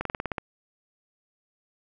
slowing click train, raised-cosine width 0.5 ms, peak -14 dBFS, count 8, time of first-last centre 0.01-0.382 s, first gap 43 ms, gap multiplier 1.07, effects none

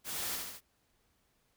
white noise with echo, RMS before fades -39 dBFS, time 0.04-0.39 s, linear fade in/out 50 ms, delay 73 ms, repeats 3, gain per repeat -3 dB, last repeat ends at 0.609 s, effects pink hiss -74 dBFS RMS until 1.56 s

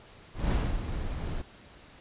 brown noise with ADSR envelope, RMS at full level -24 dBFS, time 0.34-1.42 s, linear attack 170 ms, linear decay 260 ms, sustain -9 dB, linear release 11 ms, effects pink hiss -53 dBFS RMS until 2 s + resampled to 8000 Hz

